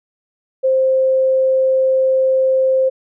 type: tone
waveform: sine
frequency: 525 Hz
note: C5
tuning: 6 cents sharp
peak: -11 dBFS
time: 0.63-2.9 s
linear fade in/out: 20 ms
effects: none